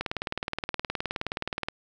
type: click train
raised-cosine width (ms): 0.3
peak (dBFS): -13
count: 33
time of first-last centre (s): 0.01-1.685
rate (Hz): 19.1
effects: none